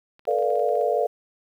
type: clicks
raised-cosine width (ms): 0.3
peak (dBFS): -35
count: 11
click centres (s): 0.194 / 0.253 / 0.31 / 0.387 / 0.425 / 0.504 / 0.556 / 0.595 / 0.69 / 0.755 / 0.812
type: chord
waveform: sine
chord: B half-diminished seventh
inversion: third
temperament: equal with one note detuned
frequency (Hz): 440 / 485.7 / 587.3 / 698.5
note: A4 / B4 / D5 / F5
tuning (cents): 0 / -29 / 0 / 0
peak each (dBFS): -25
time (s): 0.27-1.07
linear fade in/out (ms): 10
effects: 9-bit